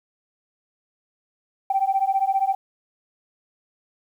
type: beating tone pair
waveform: sine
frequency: 770 / 785 Hz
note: G5 / G5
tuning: -31 / +2 cents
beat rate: 15 Hz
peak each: -21 dBFS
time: 1.7-2.55 s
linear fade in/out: 5 ms
effects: tanh soft clip ceiling -11 dBFS + 9-bit